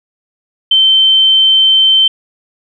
sine tone, 3100 Hz, G7, 20 cents flat, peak -5 dBFS, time 0.71-2.08 s, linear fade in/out 5 ms, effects none

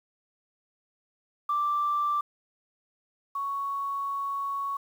sine tone pair in turn, 1174.7 / 1112.9 Hz, D6 / C#6, 0 / +6 cents, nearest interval minor second, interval 94 cents, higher first, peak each -23 / -28 dBFS, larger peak first, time 1.49-2.21 / 3.35-4.77 s, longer second, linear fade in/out 5 ms, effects tanh soft clip ceiling -19 dBFS + 9-bit

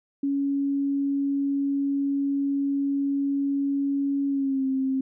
sine tone with pitch glide, 279 to 265.5 Hz, C#4 to C4, +11 to +25 cents, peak -22 dBFS, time 0.23-5.01 s, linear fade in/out 5 ms, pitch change -86 cents, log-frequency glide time 4.28-4.66 s, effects none

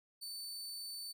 sawtooth tone, 4524 Hz, C#8, 34 cents sharp, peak -40 dBFS, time 0.21-1.13 s, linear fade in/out 20 ms, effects none

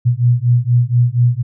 sine beating tone pair, 119.4 / 123.6 Hz, A#2 / B2, +42 / +2 cents, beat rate 4.2 Hz, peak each -13 dBFS, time 0.05-1.43 s, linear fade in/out 20 ms, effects none

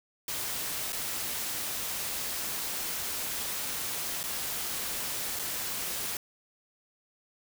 white noise with dropouts, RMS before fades -34 dBFS, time 0.28-6.17 s, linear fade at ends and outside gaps 2 ms, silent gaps 0.923-0.929 / 4.231-4.238 / 5.391-5.394 s, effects none

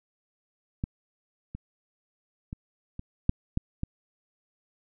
clicks, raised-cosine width 5 ms, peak -16 / -24 / -23 / -24 / -8 / -13 / -17 dBFS, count 7, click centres 0.839 / 1.55 / 2.529 / 2.994 / 3.294 / 3.574 / 3.834 s, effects none

